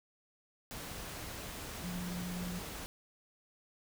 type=tone in noise; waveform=sine; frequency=178.2 Hz; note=F3; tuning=35 cents sharp; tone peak=-38 dBFS; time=1.84-2.59 s; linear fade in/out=0 ms; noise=pink; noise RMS=-44 dBFS; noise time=0.71-2.86 s; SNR=+3 dB; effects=none